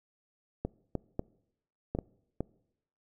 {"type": "clicks", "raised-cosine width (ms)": 2, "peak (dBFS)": -18, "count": 6, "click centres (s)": [0.65, 0.953, 1.194, 1.95, 1.988, 2.406], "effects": ["noise-tail reverb RT60 0.8 s tail -24 dB re dry"]}